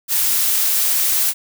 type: noise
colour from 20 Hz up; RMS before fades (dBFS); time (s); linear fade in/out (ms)
blue; -17; 0.08-1.34; 50
effects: none